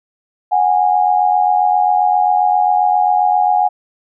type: tone pair together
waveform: sine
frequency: 733.5 / 821 Hz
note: F#5 / G#5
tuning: -15 / -20 cents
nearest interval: major second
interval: 195 cents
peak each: -13 dBFS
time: 0.51-3.69 s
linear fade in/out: 20 ms
effects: none